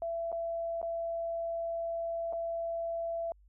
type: tone with dropouts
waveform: sine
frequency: 670 Hz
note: E5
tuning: 28 cents sharp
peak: -32 dBFS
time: 0.02-3.32 s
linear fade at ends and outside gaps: 1 ms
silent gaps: 0.318-0.326 / 0.816-0.828 / 2.326-2.332 s
effects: added 50 Hz sine -58 dBFS peak until 3.48 s